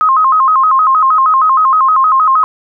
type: tone with vibrato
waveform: sine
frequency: 1159 Hz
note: D6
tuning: 23 cents flat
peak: -6 dBFS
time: 0.01-2.44 s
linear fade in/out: 0 ms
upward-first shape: square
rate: 6.4 Hz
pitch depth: 150 cents each way
effects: none